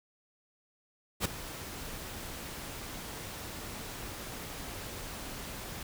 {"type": "noise with ADSR envelope", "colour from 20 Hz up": "pink", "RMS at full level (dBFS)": -28, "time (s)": [1.2, 5.83], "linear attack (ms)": 51, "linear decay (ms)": 8, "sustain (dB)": -14, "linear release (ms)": 3, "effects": []}